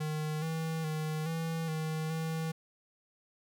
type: tone with pitch steps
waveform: square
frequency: 153.9 / 161.3 / 155.5 / 163.5 / 157.5 / 161.1 Hz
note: D#3 / E3 / D#3 / E3 / D#3 / E3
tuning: -19 / -37 / -1 / -14 / +21 / -39 cents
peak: -33 dBFS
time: 0-2.52 s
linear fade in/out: 10 ms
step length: 420 ms
effects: none